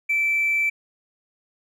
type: tone with hard clipping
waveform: sine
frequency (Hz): 2327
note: D7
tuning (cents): -17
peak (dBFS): -19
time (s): 0.09-0.7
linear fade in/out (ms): 10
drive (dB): 1
effects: none